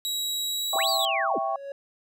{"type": "tone with pitch glide", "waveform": "sawtooth", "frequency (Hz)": [3864, 3904], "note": ["B7", "B7"], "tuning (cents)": [-39, -21], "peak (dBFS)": -24, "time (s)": [0.05, 1.05], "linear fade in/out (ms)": 0, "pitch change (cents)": 18, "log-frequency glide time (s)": [0.46, 0.84]}
{"type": "chord", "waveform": "sine", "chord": "C# diminished", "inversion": "first", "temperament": "equal", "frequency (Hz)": [659.3, 784, 1108.7], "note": ["E5", "G5", "C#6"], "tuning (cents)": [0, 0, 0], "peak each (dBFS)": [-29, -28, -31], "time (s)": [0.73, 1.56], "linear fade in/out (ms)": 2}
{"type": "linear two-way sweep", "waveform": "sine", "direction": "up then down", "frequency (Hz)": [133.2, 4753, 133.2], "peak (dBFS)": -26, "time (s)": [0.75, 1.39], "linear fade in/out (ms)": 20, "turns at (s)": 0.89}
{"type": "tone with exponential growth", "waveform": "triangle", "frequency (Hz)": 556, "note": "C#5", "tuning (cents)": 5, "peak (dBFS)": -29, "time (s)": [1.12, 1.72], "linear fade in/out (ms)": 2, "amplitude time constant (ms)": 130}
{"effects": []}